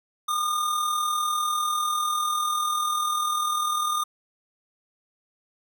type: tone with amplitude modulation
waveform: square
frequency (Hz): 1215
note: D#6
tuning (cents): -42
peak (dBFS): -22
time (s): 0.28-4.04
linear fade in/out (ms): 10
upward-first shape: sine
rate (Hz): 40.1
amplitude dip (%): 45
effects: none